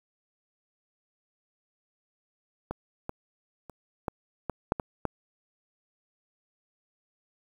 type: clicks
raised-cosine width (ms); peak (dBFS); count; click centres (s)
1; -18 / -19 / -29 / -15 / -16 / -9 / -17 / -13; 8; 2.71 / 3.094 / 3.697 / 4.082 / 4.497 / 4.721 / 4.798 / 5.053
effects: 8-bit